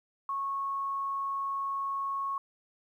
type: tone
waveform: sine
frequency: 1100 Hz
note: C#6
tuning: 14 cents flat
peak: -30 dBFS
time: 0.29-2.38 s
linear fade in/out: 2 ms
effects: 11-bit